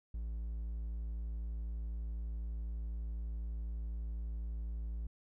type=tone; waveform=triangle; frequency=56 Hz; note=A1; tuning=31 cents sharp; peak=-35 dBFS; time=0.14-5.07 s; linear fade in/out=5 ms; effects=none